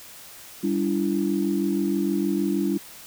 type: tone cluster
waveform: sine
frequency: 197.8 / 289.7 / 336.1 Hz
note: G3 / D4 / E4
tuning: +16 / -24 / +34 cents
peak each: -25 dBFS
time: 0.63-2.78 s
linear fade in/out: 10 ms
effects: tanh soft clip ceiling -11 dBFS + white hiss -44 dBFS RMS until 3.06 s